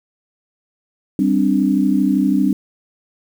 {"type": "chord", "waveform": "sine", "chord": "G suspended fourth", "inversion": "none", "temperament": "just", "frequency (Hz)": [196, 261.3, 294], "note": ["G3", "C4", "D4"], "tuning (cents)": [0, -2, 2], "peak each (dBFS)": -17, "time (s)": [1.19, 2.53], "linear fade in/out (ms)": 2, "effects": ["7-bit"]}